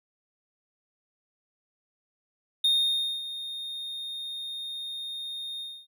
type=tone with ADSR envelope; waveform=triangle; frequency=3682 Hz; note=A#7; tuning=22 cents flat; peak=-18 dBFS; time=2.64-5.87 s; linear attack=6 ms; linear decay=570 ms; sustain=-14 dB; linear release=270 ms; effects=none